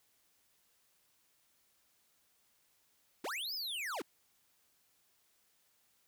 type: linear two-way sweep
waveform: square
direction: up then down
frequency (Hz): 220 to 5274 to 223.8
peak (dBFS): -38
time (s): 3.24-4.02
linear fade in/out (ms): 5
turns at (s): 3.54
effects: white hiss -73 dBFS RMS until 6.07 s